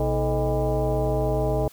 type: tone with frequency modulation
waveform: sine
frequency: 244.6 Hz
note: B3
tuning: 16 cents flat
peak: -20 dBFS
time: 0-1.68 s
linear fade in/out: 2 ms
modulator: 188 Hz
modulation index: 2.7
effects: white hiss -52 dBFS RMS until 1.72 s